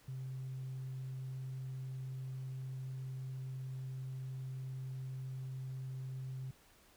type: tone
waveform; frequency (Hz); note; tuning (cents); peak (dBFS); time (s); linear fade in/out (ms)
sine; 130.9; C3; +1; -39; 0.08-6.51; 5
effects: tanh soft clip ceiling -37 dBFS + pink hiss -65 dBFS RMS until 6.96 s